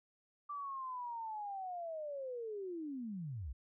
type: linear sweep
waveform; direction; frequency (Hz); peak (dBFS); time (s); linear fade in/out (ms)
sine; down; 1174.7 to 53.9; -40; 0.49-3.53; 10
effects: none